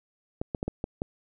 clicks, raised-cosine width 2 ms, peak -16 dBFS, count 6, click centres 0.415 / 0.548 / 0.629 / 0.68 / 0.841 / 1.019 s, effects none

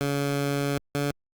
15% pulse tone pair in turn, 141.5 / 143.23 Hz, C#3 / D3, +36 / -43 cents, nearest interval unison, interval 21 cents, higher second, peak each -18 dBFS, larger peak neither, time 0.01-0.78 / 0.95-1.11 s, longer first, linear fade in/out 0 ms, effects Opus 48 kbps

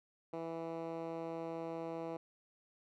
10% pulse tone with band-pass filter, 164.81 Hz, E3, in tune, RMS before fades -42 dBFS, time 0.33-2.17 s, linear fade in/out 5 ms, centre 460 Hz, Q 0.96, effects none

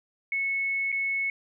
sine tone with dropouts, 2200 Hz, C#7, 14 cents flat, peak -25 dBFS, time 0.32-1.3 s, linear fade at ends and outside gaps 2 ms, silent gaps 0.919-0.925 s, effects none

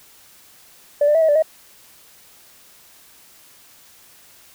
sine tone with pitch steps, 581 / 595 / 651 / 638 / 585 / 632 Hz, D5 / D5 / E5 / D#5 / D5 / D#5, -19 / +22 / -22 / +43 / -7 / +27 cents, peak -11 dBFS, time 1.01-1.424 s, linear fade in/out 5 ms, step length 69 ms, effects tanh soft clip ceiling -8 dBFS + white hiss -49 dBFS RMS until 4.54 s

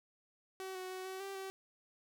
sawtooth tone with pitch steps, 379 / 370.8 / 373 / 378.2 / 391.6 / 384.3 Hz, F#4 / F#4 / F#4 / F#4 / G4 / G4, +42 / +4 / +14 / +38 / -2 / -34 cents, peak -38 dBFS, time 0.6-1.5 s, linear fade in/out 0 ms, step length 150 ms, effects none

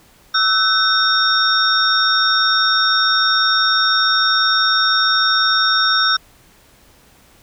sine tone cluster, 1311 / 1512 / 3684 / 5510 Hz, E6 / F#6 / A#7 / F8, -10 / +37 / -21 / -24 cents, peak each -18 dBFS, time 0.34-6.17 s, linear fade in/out 10 ms, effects pink hiss -50 dBFS RMS until 7.42 s

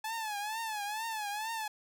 sawtooth tone with vibrato, 861 Hz, A5, 38 cents flat, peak -31 dBFS, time 0.04-1.68 s, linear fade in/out 5 ms, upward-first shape triangle, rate 2.2 Hz, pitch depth 120 cents each way, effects none

